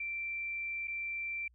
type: tone with dropouts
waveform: sine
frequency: 2349 Hz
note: D7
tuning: in tune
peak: -35 dBFS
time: 0-1.48 s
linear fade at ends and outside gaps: 5 ms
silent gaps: 0.874-0.879 s
effects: added 60 Hz sine -62 dBFS peak until 1.54 s